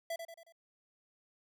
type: tone with echo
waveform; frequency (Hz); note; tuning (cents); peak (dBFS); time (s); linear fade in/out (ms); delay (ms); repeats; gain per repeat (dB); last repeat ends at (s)
square; 666; E5; +18; -36; 0.1-0.16; 5; 91; 4; -6; 0.524
effects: none